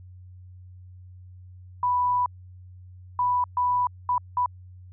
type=tone bursts at uneven times; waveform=sine; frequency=987.8 Hz; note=B5; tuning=in tune; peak=-20 dBFS; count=5; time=1.83-2.26 / 3.19-3.44 / 3.57-3.87 / 4.09-4.18 / 4.37-4.46 s; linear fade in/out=2 ms; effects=added 91 Hz sine -43 dBFS peak until 4.92 s